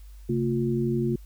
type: tone cluster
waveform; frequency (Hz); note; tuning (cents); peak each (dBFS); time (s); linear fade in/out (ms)
sine; 133.8 / 225.5 / 353.8; C3 / A3 / F4; +39 / +43 / +23; -27; 0.29-1.16; 5
effects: added 50 Hz sine -42 dBFS peak until 1.25 s + white hiss -61 dBFS RMS until 1.25 s